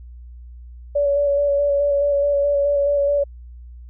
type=tone with vibrato; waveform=sine; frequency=570 Hz; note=C#5; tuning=48 cents sharp; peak=-15 dBFS; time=0.95-3.24 s; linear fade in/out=10 ms; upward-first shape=square; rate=4.7 Hz; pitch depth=16 cents each way; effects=added 60 Hz sine -36 dBFS peak until 3.89 s